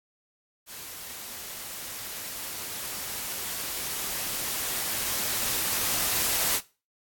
white noise with level ramp, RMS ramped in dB -41 to -25 dBFS, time 0.66-6.61 s, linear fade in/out 50 ms, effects noise-tail reverb RT60 0.3 s tail -18 dB re dry + AAC 64 kbps

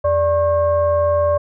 sine tone with frequency modulation, 585 Hz, D5, 7 cents flat, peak -13 dBFS, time 0.04-1.38 s, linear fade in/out 10 ms, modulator 501 Hz, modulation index 0.66, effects none

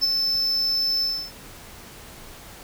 triangle tone with ADSR envelope, 5274 Hz, E8, in tune, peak -14 dBFS, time 0.01-1.32 s, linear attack 28 ms, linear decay 18 ms, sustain -5 dB, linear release 300 ms, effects pink hiss -43 dBFS RMS until 2.63 s

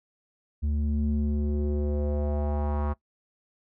square tone with low-pass filter sweep, 73.42 Hz, D2, in tune, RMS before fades -27 dBFS, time 0.62-2.94 s, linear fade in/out 20 ms, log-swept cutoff 150 to 1100 Hz, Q 2.7, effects noise-tail reverb RT60 0.1 s tail -20 dB re dry

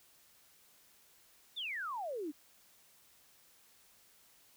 sine exponential sweep, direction down, 3729 to 277.5 Hz, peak -37 dBFS, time 1.56-2.32 s, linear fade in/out 20 ms, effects white hiss -65 dBFS RMS until 4.56 s

